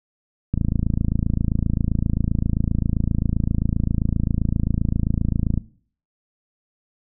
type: click train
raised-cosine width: 5 ms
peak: -8 dBFS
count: 140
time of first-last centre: 0.54-5.576 s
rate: 27.6 Hz
effects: noise-tail reverb RT60 0.5 s tail -19 dB re dry